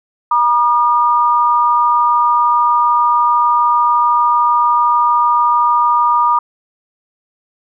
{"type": "tone pair together", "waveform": "sine", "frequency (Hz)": [958, 1211.3], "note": ["A#5", "D#6"], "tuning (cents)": [47, -47], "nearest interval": "major third", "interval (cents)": 406, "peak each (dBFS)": -12, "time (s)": [0.31, 6.39], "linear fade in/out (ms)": 5, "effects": []}